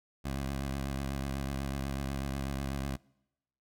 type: tone with vibrato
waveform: 15% pulse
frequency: 68.2 Hz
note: C#2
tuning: 28 cents flat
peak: -27 dBFS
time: 0.24-2.97 s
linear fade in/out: 20 ms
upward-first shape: sine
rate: 8.1 Hz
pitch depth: 53 cents each way
effects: noise-tail reverb RT60 0.9 s tail -25 dB re dry